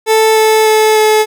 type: tone with pitch steps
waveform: 30% pulse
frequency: 440 / 437 / 433.9 / 430.9 Hz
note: A4 / A4 / A4 / A4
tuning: 0 / -12 / -24 / -36 cents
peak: -4 dBFS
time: 0.06-1.26 s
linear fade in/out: 50 ms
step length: 300 ms
effects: none